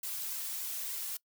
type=noise with flanger; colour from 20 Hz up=blue; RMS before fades=-38 dBFS; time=0.03-1.17 s; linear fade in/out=5 ms; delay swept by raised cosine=1.9 to 3.6 ms; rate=3.3 Hz; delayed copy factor=+0.75; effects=noise-tail reverb RT60 0.1 s tail -22 dB re dry